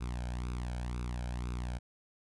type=tone with flanger; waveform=sawtooth; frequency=60.8 Hz; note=B1; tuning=26 cents flat; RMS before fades=-37 dBFS; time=0-1.79 s; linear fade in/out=20 ms; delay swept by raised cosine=0.79 to 1.3 ms; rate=2 Hz; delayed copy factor=+0.7; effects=resampled to 24000 Hz